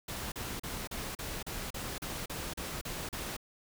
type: noise bursts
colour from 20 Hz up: pink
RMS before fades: -39 dBFS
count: 12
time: 0.08-3.367 s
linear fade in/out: 5 ms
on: 240 ms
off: 37 ms
effects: none